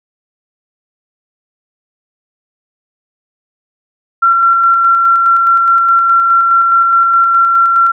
sine tone with tremolo, 1363 Hz, F6, 43 cents flat, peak -5 dBFS, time 4.22-7.92 s, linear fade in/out 10 ms, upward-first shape square, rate 4.8 Hz, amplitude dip 25%, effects none

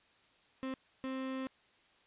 35% pulse tone bursts at uneven times, 263 Hz, C4, 9 cents sharp, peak -35 dBFS, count 2, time 0.63-0.74 / 1.04-1.47 s, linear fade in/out 0 ms, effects white hiss -67 dBFS RMS until 2.06 s + resampled to 8000 Hz

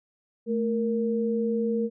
sine tone pair together, 220 / 466.2 Hz, A3 / A#4, 0 / 0 cents, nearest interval octave + minor second, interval 1300 cents, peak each -26 dBFS, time 0.46-1.9 s, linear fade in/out 50 ms, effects none

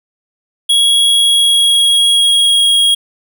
square tone with pitch glide, 3322 to 3286 Hz, G#7 to G#7, 0 to -19 cents, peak -8 dBFS, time 0.69-2.95 s, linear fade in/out 10 ms, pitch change -19 cents, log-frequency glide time 1.04-2.78 s, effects none

